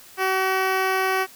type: tone with notch filter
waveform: 10% pulse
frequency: 379 Hz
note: F#4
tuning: 42 cents sharp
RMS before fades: -22 dBFS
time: 0.17-1.27 s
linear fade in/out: 50 ms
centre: 7600 Hz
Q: 0.71
effects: white hiss -47 dBFS RMS until 1.35 s